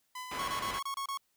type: tone with tremolo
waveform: sawtooth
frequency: 1007 Hz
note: B5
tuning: 33 cents sharp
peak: -35 dBFS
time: 0.15-0.8 s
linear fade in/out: 5 ms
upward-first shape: sine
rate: 6 Hz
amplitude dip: 35%
type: low-pass noise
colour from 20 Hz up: white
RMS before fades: -41 dBFS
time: 0.31-0.79 s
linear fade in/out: 5 ms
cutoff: 2000 Hz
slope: 12 dB/octave
type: tone bursts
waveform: 45% pulse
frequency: 1100 Hz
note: C#6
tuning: 14 cents flat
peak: -34 dBFS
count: 7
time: 0.39-1.174 s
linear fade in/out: 2 ms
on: 88 ms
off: 28 ms
effects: white hiss -75 dBFS RMS until 1.36 s